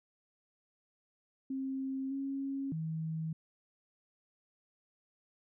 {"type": "tone with pitch steps", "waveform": "sine", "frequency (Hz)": [266.8, 273.3, 160], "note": ["C4", "C#4", "D#3"], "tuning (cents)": [34, -24, 49], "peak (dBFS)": -34, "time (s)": [1.5, 3.33], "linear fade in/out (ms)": 5, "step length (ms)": 610, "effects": []}